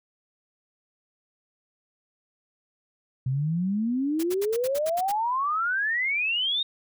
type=exponential sweep; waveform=sine; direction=up; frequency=125.3 to 3749 Hz; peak=-23 dBFS; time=3.26-6.63 s; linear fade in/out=5 ms
type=noise bursts; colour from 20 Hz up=white; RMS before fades=-36 dBFS; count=9; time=4.19-5.122 s; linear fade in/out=10 ms; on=44 ms; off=67 ms
effects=none